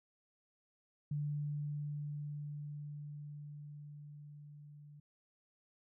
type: tone with level ramp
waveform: sine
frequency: 147 Hz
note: D3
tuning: 2 cents sharp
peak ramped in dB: -34 to -53 dBFS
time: 1.11-5 s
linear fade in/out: 5 ms
effects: none